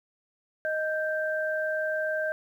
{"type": "tone pair together", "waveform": "sine", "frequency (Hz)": [623, 1569.9], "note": ["D#5", "G6"], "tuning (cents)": [2, 2], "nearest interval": "octave + major third", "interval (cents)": 1600, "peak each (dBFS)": [-28, -30], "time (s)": [0.65, 2.32], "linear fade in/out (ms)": 0, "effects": ["10-bit"]}